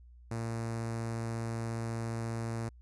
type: tone with notch filter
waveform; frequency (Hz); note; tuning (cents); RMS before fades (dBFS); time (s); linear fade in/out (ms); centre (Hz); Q
sawtooth; 114.6; A#2; -29; -36; 0.31-2.69; 5; 3200; 1.1
effects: added 60 Hz sine -52 dBFS peak until 2.81 s + resampled to 24000 Hz